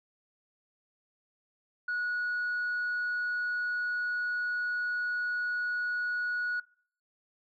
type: tone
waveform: sine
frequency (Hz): 1460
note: F#6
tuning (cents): -24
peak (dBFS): -28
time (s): 1.88-6.6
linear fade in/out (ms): 5
effects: noise-tail reverb RT60 0.5 s tail -22 dB re dry + tanh soft clip ceiling -27 dBFS